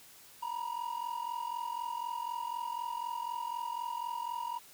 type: ring-modulated tone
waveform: triangle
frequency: 952 Hz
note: A#5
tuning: 36 cents sharp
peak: -30 dBFS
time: 0.42-4.59 s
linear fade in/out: 10 ms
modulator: 22 Hz
effects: white hiss -56 dBFS RMS until 4.73 s